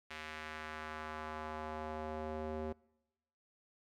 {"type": "tone with band-pass filter sweep", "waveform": "square", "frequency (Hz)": 77.78, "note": "D#2", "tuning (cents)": 0, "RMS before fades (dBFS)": -43, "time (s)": [0.1, 2.73], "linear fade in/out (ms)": 10, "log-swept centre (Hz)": [2300, 450], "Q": 1.3, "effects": ["noise-tail reverb RT60 1.0 s tail -25 dB re dry"]}